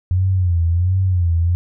sine tone with vibrato, 89 Hz, F2, 33 cents sharp, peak -13 dBFS, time 0.11-1.55 s, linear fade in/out 0 ms, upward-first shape sine, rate 1.4 Hz, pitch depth 110 cents each way, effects none

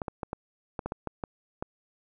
clicks, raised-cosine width 1 ms, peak -18 dBFS, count 10, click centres 0.018 / 0.082 / 0.232 / 0.331 / 0.792 / 0.86 / 0.921 / 1.073 / 1.238 / 1.625 s, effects none

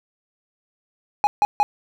triangle tone bursts, 830.6 Hz, G#5, in tune, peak -11 dBFS, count 3, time 1.24-1.63 s, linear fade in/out 0 ms, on 30 ms, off 150 ms, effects none

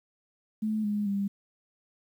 sine tone with pitch steps, 216.1 / 207.5 / 199.31 Hz, A3 / G#3 / G3, -31 / -1 / +29 cents, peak -26 dBFS, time 0.62-1.28 s, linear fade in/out 10 ms, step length 220 ms, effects 10-bit

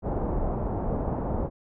pink low-pass noise, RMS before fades -28 dBFS, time 0.02-1.5 s, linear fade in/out 50 ms, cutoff 870 Hz, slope 24 dB/octave, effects none

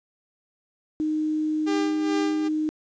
sine tone, 308.8 Hz, D#4, 13 cents flat, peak -22 dBFS, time 1-2.69 s, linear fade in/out 0 ms
sawtooth tone with tremolo, 399.5 Hz, G4, 33 cents sharp, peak -21 dBFS, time 1.66-2.49 s, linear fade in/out 20 ms, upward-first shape sine, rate 2.4 Hz, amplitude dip 70%
effects resampled to 16000 Hz + 9-bit

